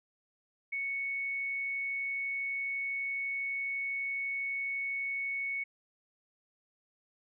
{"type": "tone", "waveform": "sine", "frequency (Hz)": 2217, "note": "C#7", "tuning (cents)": 0, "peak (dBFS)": -32, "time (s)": [0.72, 5.64], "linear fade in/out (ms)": 10, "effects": []}